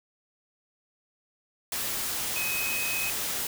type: tone in noise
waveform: sine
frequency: 2531 Hz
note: D#7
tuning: 29 cents sharp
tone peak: -30 dBFS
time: 2.36-3.1 s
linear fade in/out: 2 ms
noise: white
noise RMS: -31 dBFS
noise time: 1.72-3.47 s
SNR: -2 dB
effects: none